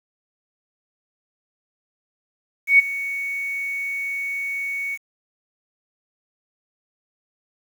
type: tone with ADSR envelope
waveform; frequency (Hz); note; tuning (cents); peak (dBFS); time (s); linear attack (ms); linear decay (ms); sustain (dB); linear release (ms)
sine; 2229; C#7; +9; -7; 2.67-4.98; 120; 15; -17; 43
effects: 7-bit